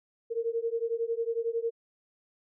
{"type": "beating tone pair", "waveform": "sine", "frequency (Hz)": [455.7, 466.7], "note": ["A#4", "A#4"], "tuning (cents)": [-39, 2], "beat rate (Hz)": 11, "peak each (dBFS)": [-31, -31], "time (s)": [0.3, 1.71], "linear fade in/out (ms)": 20, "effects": []}